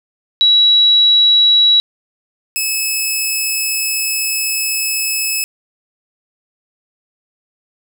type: tone pair in turn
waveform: sine / 10% pulse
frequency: 3900 / 2592 Hz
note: B7 / E7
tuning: -23 / -30 cents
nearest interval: perfect fifth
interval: 707 cents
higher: first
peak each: -7 dBFS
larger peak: neither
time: 0.41-1.8 / 2.56-5.44 s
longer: second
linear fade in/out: 0 ms
effects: none